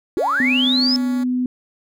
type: tone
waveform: 10% pulse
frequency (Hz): 281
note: C#4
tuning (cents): +24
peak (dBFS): -25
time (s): 0.17-1.24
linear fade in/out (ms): 10
type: linear sweep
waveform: sine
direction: up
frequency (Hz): 291.8 to 5274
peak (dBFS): -16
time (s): 0.17-0.96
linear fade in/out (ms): 0
type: tone with pitch glide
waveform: sine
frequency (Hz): 254.8 to 250.6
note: C4 to B3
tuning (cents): -46 to +25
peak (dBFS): -17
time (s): 0.4-1.46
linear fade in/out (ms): 2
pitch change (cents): -29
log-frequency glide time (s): 0.76-1.1
effects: none